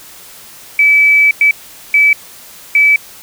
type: tone bursts at uneven times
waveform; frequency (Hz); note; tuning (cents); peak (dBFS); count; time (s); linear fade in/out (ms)
sine; 2300; D7; -37; -5; 4; 0.79-1.31 / 1.41-1.51 / 1.94-2.13 / 2.75-2.96; 2
effects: white hiss -36 dBFS RMS until 3.22 s